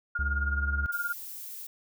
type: tone with tremolo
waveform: sine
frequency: 1417 Hz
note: F6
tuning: 25 cents sharp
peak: -26 dBFS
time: 0.15-1.13 s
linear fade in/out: 5 ms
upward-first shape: sine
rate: 19 Hz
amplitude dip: 75%
type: tone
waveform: triangle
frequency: 70 Hz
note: C#2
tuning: 18 cents sharp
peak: -26 dBFS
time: 0.19-0.86 s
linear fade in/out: 0 ms
type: noise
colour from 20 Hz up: violet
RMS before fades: -41 dBFS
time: 0.92-1.67 s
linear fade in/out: 5 ms
effects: none